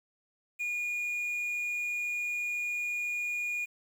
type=tone with quantisation; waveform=triangle; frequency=2438 Hz; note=D#7; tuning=36 cents flat; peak=-29 dBFS; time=0.59-3.66 s; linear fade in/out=20 ms; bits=9; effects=none